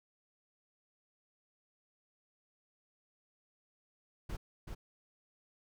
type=noise with echo; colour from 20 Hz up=brown; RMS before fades=-39 dBFS; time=4.29-4.37 s; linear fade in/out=10 ms; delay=380 ms; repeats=1; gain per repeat=-4 dB; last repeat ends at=4.75 s; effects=none